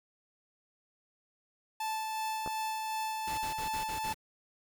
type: tone with tremolo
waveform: 45% pulse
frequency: 876 Hz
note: A5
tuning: 8 cents flat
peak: -32 dBFS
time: 1.8-4.13 s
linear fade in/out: 5 ms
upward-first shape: sine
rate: 2.7 Hz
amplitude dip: 25%
type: clicks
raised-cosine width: 1 ms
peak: -25 dBFS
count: 2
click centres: 2.462 / 2.476 s
type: noise bursts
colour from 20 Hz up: pink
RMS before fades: -43 dBFS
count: 6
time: 3.27-4.145 s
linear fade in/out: 10 ms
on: 110 ms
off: 43 ms
effects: none